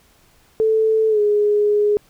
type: tone with pitch glide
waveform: sine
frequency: 440 to 416 Hz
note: A4 to G#4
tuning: 0 to +3 cents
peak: -13 dBFS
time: 0.6-1.97 s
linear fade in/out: 0 ms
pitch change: -97 cents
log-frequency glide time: 1.09-1.2 s
effects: pink hiss -55 dBFS RMS until 2.09 s

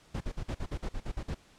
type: noise bursts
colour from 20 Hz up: brown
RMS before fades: -34 dBFS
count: 11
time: 0.14-1.347 s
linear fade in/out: 10 ms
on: 67 ms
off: 47 ms
effects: pink hiss -60 dBFS RMS until 1.58 s + low-pass 8000 Hz 12 dB/octave

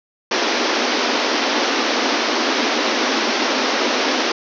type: band-pass noise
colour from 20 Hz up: pink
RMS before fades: -19 dBFS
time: 0.31-4.32 s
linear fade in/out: 5 ms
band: 230 to 6000 Hz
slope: 96 dB/octave
effects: none

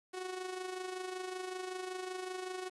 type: tone with amplitude modulation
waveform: sawtooth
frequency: 369.6 Hz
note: F#4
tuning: 2 cents flat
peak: -33 dBFS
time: 0.13-2.7 s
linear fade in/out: 20 ms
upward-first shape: sine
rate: 25.3 Hz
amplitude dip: 55%
effects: resampled to 24000 Hz + 10-bit

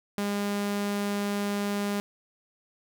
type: tone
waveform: sawtooth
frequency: 203.2 Hz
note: G#3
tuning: 38 cents flat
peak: -23 dBFS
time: 0.18-2 s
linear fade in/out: 0 ms
effects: none

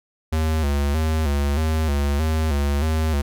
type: tone with vibrato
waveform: square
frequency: 75 Hz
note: D2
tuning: 37 cents sharp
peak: -19 dBFS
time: 0.32-3.22 s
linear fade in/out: 10 ms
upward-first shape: square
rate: 1.6 Hz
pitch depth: 89 cents each way
effects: none

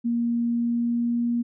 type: tone with pitch glide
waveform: sine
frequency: 235.5 to 237.4 Hz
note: A#3 to A#3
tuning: +18 to +32 cents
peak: -21 dBFS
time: 0.04-1.43 s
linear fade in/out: 20 ms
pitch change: +14 cents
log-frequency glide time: 0.44-1.29 s
effects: none

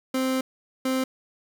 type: tone bursts at uneven times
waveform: 30% pulse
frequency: 261 Hz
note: C4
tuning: 4 cents flat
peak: -20 dBFS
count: 2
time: 0.14-0.41 / 0.85-1.04 s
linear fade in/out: 5 ms
effects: none

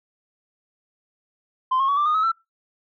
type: tone with pitch steps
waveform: sine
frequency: 1036 / 1081.2 / 1128.5 / 1177.7 / 1229.2 / 1282.9 / 1338.9 Hz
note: C6 / C#6 / C#6 / D6 / D#6 / E6 / E6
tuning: -17 / -44 / +31 / +4 / -21 / -47 / +27 cents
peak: -16 dBFS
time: 1.71-2.319 s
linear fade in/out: 10 ms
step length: 87 ms
effects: noise-tail reverb RT60 0.2 s tail -23 dB re dry + tanh soft clip ceiling -15 dBFS

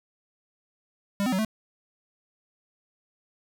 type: tone with pitch steps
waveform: square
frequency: 200.4 / 255.8 / 188 / 218.6 Hz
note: G3 / C4 / F#3 / A3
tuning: +38 / -39 / +28 / -11 cents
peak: -24 dBFS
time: 1.2-1.448 s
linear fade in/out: 0 ms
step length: 62 ms
effects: none

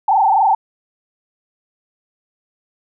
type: tone with frequency modulation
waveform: sine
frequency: 830.6 Hz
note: G#5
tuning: in tune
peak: -10 dBFS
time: 0.08-0.55 s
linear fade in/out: 5 ms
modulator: 23.9 Hz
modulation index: 3.1
effects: none

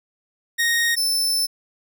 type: tone pair in turn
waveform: sawtooth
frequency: 1864.7 / 5289 Hz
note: A#6 / E8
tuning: 0 / +5 cents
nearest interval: octave + tritone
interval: 1805 cents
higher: second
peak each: -14 / -16 dBFS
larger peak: first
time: 0.58-0.96 / 0.96-1.47 s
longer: second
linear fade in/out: 20 ms
effects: none

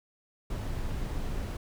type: noise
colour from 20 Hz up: brown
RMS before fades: -33 dBFS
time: 0.5-1.57 s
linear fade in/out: 5 ms
effects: none

